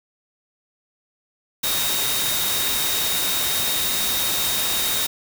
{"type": "tone in noise", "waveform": "sine", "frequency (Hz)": 3729, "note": "A#7", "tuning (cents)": 0, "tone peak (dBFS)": -26, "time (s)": [1.63, 5.07], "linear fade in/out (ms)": 10, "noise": "white", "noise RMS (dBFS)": -23, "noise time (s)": [1.63, 5.07], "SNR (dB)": -6, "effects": []}